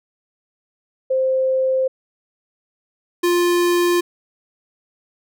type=tone pair in turn; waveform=sine / square; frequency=523.3 / 349.9 Hz; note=C5 / F4; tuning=0 / +3 cents; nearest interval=perfect fifth; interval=697 cents; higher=first; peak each=-15 dBFS; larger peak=neither; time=1.1-1.88 / 3.23-4.01 s; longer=neither; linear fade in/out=10 ms; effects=none